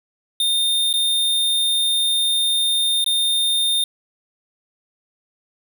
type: tone with dropouts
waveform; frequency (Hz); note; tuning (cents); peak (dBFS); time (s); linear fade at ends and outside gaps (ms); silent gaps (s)
square; 3636; A#7; -44; -17; 0.4-3.84; 2; 0.929-0.938 / 3.043-3.062
effects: none